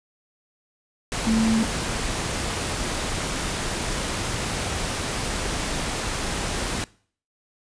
sine tone in noise, 223.2 Hz, A3, 25 cents sharp, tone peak -18 dBFS, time 1.27-1.63 s, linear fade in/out 0 ms, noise pink, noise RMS -27 dBFS, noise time 1.12-6.84 s, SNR +6 dB, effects noise-tail reverb RT60 0.5 s tail -22 dB re dry + resampled to 22050 Hz

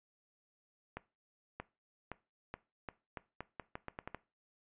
accelerating click train, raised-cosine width 0.5 ms, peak -26 dBFS, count 13, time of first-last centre 0.97-4.147 s, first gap 630 ms, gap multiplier 0.82, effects noise-tail reverb RT60 0.3 s tail -19 dB re dry + resampled to 8000 Hz

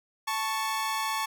sawtooth tone pair together, 880 / 1108.7 Hz, A5 / C#6, 0 / 0 cents, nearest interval major third, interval 400 cents, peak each -27 dBFS, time 0.27-1.26 s, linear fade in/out 10 ms, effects none

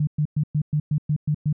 sine tone bursts, 150 Hz, D3, 37 cents sharp, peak -18 dBFS, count 9, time 0-1.528 s, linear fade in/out 5 ms, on 72 ms, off 110 ms, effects none

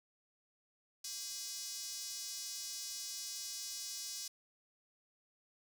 square tone with high-pass filter, 227.8 Hz, A#3, 40 cents flat, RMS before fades -44 dBFS, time 1.04-4.28 s, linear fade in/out 5 ms, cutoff 5400 Hz, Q 2.6, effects 10-bit

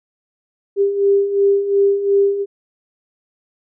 sine beating tone pair, 396.5 / 399.3 Hz, G4 / G4, +20 / +32 cents, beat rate 2.8 Hz, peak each -19 / -13 dBFS, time 0.76-2.46 s, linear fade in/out 50 ms, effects none

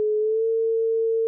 sine tone with pitch glide, 426.2 to 451.5 Hz, G#4 to A4, +45 to +45 cents, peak -19 dBFS, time 0-1.27 s, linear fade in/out 0 ms, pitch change +100 cents, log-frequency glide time 0.19-0.45 s, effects none

